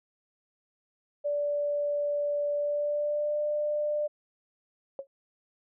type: tone with pitch glide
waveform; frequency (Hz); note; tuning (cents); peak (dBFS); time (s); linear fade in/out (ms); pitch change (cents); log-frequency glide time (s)
sine; 582 to 595.9; D5 to D5; -16 to +25; -26; 1.24-4.08; 20; +41; 2.54-3.4
type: tone with exponential decay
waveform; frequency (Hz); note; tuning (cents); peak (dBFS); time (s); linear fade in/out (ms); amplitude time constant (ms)
sine; 548; C#5; -20; -29; 4.99-5.07; 1; 17
effects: none